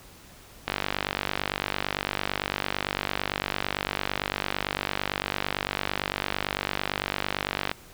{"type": "click train", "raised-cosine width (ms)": 0.3, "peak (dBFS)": -9, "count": 345, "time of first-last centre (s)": [0.68, 7.715], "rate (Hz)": 48.9, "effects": ["pink hiss -50 dBFS RMS until 7.93 s"]}